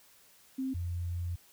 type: tone pair in turn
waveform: sine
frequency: 263.5 / 87.05 Hz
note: C4 / F2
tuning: +12 / -5 cents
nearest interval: octave + perfect fifth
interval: 1917 cents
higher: first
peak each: -31 / -32 dBFS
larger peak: first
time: 0.58-0.74 / 0.74-1.36 s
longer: second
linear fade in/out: 10 ms
effects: white hiss -61 dBFS RMS until 1.52 s